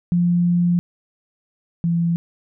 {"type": "tone pair in turn", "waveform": "sine", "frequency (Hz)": [174.5, 169.34], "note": ["F3", "E3"], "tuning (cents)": [-1, 47], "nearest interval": "minor second", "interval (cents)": 52, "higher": "first", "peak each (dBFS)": [-14, -16], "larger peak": "first", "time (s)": [[0.12, 0.79], [1.84, 2.16]], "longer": "first", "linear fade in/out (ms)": 0, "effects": []}